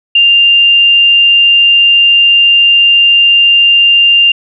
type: tone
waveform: sine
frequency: 2794 Hz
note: F7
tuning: in tune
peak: -3 dBFS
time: 0.15-4.32 s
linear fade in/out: 5 ms
effects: none